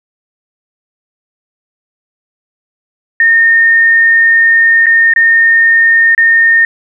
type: tone with dropouts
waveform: sine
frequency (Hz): 1830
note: A#6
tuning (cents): -32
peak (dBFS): -4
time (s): 3.2-6.65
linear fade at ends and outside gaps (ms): 2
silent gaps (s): 4.859-4.866 / 5.137-5.161 / 6.149-6.178
effects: none